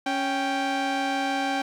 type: tone pair together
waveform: sawtooth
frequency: 276.7 / 784 Hz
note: C#4 / G5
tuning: -3 / 0 cents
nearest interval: octave + tritone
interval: 1803 cents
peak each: -24 / -22 dBFS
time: 0.06-1.62 s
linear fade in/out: 5 ms
effects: low-pass 5000 Hz 12 dB/octave + 9-bit